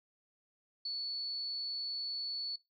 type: tone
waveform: sine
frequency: 4435 Hz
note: C#8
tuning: in tune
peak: -35 dBFS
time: 0.85-2.56 s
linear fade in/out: 5 ms
effects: noise-tail reverb RT60 0.2 s tail -21 dB re dry